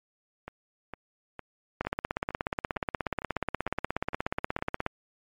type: two click trains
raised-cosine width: 0.5 ms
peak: -13 / -23 dBFS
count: 52 / 10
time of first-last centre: 1.81-4.864 / 0.48-4.59 s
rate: 16.7 / 2.19 Hz
effects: MP3 64 kbps